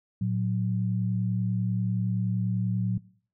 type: tone pair together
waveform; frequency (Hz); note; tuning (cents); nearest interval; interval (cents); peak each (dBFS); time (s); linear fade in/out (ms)
sine; 113.4 / 183.75; A#2 / F#3; -47 / -12; minor sixth; 835; -27; 0.21-2.98; 5
effects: noise-tail reverb RT60 0.5 s tail -20 dB re dry